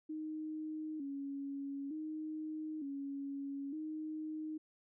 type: tone with vibrato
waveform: sine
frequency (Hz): 294.1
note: D4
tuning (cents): +3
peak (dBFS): -39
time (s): 0.09-4.58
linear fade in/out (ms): 10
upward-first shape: square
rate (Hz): 0.55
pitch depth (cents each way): 95
effects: none